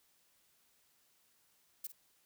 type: noise with echo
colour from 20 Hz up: violet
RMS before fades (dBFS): -41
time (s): 1.84-1.87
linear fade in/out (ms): 5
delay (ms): 51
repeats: 1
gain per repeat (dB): -12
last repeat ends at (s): 1.921
effects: white hiss -72 dBFS RMS until 2.25 s